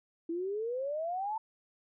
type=exponential sweep; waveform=sine; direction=up; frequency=325.4 to 903 Hz; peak=-32 dBFS; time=0.29-1.38 s; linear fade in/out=5 ms; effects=none